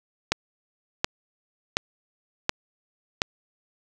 click train, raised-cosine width 0.2 ms, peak -3 dBFS, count 5, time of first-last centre 0.32-3.219 s, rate 1.38 Hz, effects none

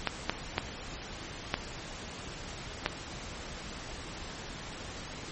clicks, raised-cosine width 0.3 ms, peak -10 dBFS, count 5, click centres 0.073 / 0.296 / 0.581 / 1.541 / 2.861 s, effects pink hiss -42 dBFS RMS until 5.31 s + MP3 32 kbps

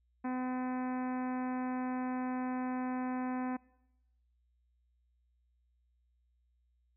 harmonic tone, 254 Hz, B3, 49 cents sharp, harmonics 1 / 2 / 3 / 4 / 5 / 6 / 7 / 8 / 9 / 10, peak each -34 / -47 / -42 / -45 / -53 / -52 / -53 / -57 / -59 / -61 dBFS, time 0.24-3.57 s, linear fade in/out 10 ms, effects noise-tail reverb RT60 0.9 s tail -23 dB re dry + added 60 Hz sine -70 dBFS peak until 6.96 s

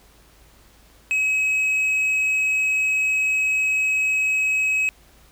sine tone with hard clipping, 2554 Hz, D#7, 45 cents sharp, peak -19 dBFS, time 1.11-4.89 s, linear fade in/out 0 ms, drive 3 dB, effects added 53 Hz sine -54 dBFS peak until 5.31 s + pink hiss -54 dBFS RMS until 5.31 s

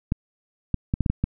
clicks, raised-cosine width 5 ms, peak -9 dBFS, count 7, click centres 0.121 / 0.743 / 0.939 / 1.007 / 1.062 / 1.1 / 1.24 s, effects none

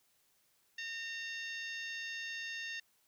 harmonic tone with a mistuned harmonic, 915 Hz, A#5, 32 cents flat, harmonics 2 / 3 / 4 / 5 / 6 / 7, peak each -42 / -45 / -48 / -54 / -52 / -55 dBFS, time 0.78-2.8 s, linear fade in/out 5 ms, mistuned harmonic 6, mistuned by -52 cents, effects white hiss -73 dBFS RMS until 3.07 s

